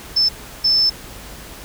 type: tone bursts at uneven times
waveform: sine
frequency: 5274 Hz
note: E8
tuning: in tune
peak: -12 dBFS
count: 2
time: 0.16-0.29 / 0.64-0.9 s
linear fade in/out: 10 ms
effects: added 50 Hz sine -45 dBFS peak until 1.64 s + pink hiss -37 dBFS RMS until 1.64 s